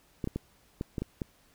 clicks, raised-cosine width 3 ms, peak -19 dBFS, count 7, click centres 0.242 / 0.274 / 0.36 / 0.811 / 0.982 / 1.02 / 1.218 s, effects pink hiss -64 dBFS RMS until 1.54 s

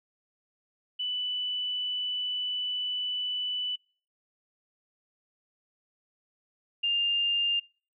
sine tone pair in turn, 2982 / 2804 Hz, F#7 / F7, +13 / +6 cents, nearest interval minor second, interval 107 cents, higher first, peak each -29 / -24 dBFS, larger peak second, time 0.99-3.76 / 6.83-7.6 s, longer first, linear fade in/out 10 ms, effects noise-tail reverb RT60 0.4 s tail -25 dB re dry

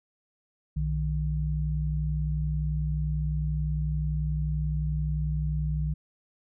sine tone pair together, 61.6 / 153 Hz, B1 / D#3, -4 / -29 cents, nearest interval octave + major third, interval 1575 cents, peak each -28 dBFS, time 0.76-5.94 s, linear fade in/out 10 ms, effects none

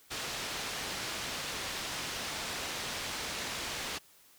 white low-pass noise, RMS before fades -38 dBFS, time 0.1-3.99 s, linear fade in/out 20 ms, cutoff 5000 Hz, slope 12 dB/octave, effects white hiss -61 dBFS RMS until 4.38 s

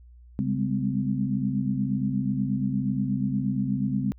sine tone cluster, 136.3 / 198.4 / 206.8 / 256.6 Hz, C#3 / G3 / G#3 / C4, -29 / +21 / -7 / -34 cents, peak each -29 dBFS, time 0.39-4.12 s, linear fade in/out 0 ms, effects added 60 Hz sine -47 dBFS peak until 4.18 s

